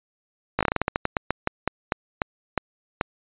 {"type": "slowing click train", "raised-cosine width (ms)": 0.5, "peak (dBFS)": -6, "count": 19, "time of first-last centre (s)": [0.59, 3.012], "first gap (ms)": 17, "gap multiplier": 1.21, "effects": ["resampled to 8000 Hz"]}